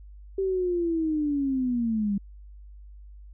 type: linear sweep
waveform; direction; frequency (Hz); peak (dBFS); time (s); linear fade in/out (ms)
sine; down; 390.1 to 196; -23; 0.38-2.18; 5
effects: added 50 Hz sine -43 dBFS peak until 3.33 s